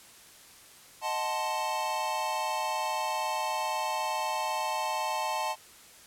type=chord; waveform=square; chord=D# diminished seventh; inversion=none; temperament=equal; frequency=622.3 / 740 / 880 / 1046.5 Hz; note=D#5 / F#5 / A5 / C6; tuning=0 / 0 / 0 / 0 cents; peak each=-38 / -38 / -32 / -37 dBFS; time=1.01-5.56 s; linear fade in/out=50 ms; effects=white hiss -53 dBFS RMS until 6.06 s + low-pass 12000 Hz 12 dB/octave